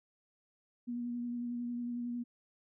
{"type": "tone with vibrato", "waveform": "sine", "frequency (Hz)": 240.6, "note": "B3", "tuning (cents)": -45, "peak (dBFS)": -35, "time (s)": [0.87, 2.24], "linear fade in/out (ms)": 20, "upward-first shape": "sine", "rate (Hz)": 11, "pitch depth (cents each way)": 18, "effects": []}